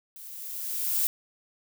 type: noise with level ramp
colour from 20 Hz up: violet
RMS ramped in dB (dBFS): -45 to -24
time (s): 0.16-1.07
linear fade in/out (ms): 0
effects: none